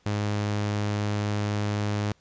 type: tone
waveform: sawtooth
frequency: 103.83 Hz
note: G#2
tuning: in tune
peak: -21 dBFS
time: 0.06-2.12 s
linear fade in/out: 0 ms
effects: pink hiss -64 dBFS RMS until 2.2 s + resampled to 16000 Hz